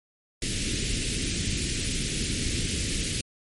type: band-stop noise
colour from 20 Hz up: pink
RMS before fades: -28 dBFS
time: 0.42-3.21 s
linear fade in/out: 2 ms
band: 370 to 2200 Hz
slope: 24 dB/octave
effects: MP3 48 kbps